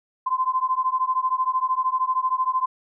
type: beating tone pair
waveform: sine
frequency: 1026 / 1039 Hz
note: C6 / C6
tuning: -34 / -12 cents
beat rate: 13 Hz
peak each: -23 dBFS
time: 0.26-2.66 s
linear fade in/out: 10 ms
effects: none